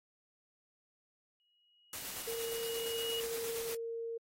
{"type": "tone with exponential growth", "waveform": "sine", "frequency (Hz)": 2900, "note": "F#7", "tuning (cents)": -35, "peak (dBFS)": -35, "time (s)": [1.4, 3.2], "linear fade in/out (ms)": 0, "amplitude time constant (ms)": 390}
{"type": "noise with tremolo", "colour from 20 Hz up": "white", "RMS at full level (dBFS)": -42, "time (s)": [1.93, 3.75], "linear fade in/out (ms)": 2, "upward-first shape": "square", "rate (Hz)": 8.6, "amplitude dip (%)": 25}
{"type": "tone", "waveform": "sine", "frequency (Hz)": 460, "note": "A#4", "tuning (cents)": -23, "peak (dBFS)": -37, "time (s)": [2.27, 4.18], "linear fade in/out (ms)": 10}
{"effects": ["AAC 48 kbps"]}